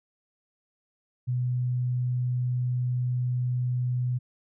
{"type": "tone", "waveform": "sine", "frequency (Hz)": 124.5, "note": "B2", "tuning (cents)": 14, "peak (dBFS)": -24, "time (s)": [1.27, 4.19], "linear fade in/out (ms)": 20, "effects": []}